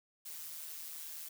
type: noise with amplitude modulation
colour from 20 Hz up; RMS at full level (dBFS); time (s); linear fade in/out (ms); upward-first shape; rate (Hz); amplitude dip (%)
blue; -43; 0.25-1.29; 10; sine; 158; 60
effects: none